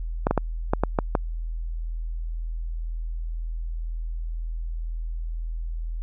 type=clicks; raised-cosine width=1 ms; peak=-6 dBFS; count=7; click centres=0.269 / 0.31 / 0.377 / 0.735 / 0.836 / 0.988 / 1.152 s; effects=added 41 Hz sine -27 dBFS peak until 6.02 s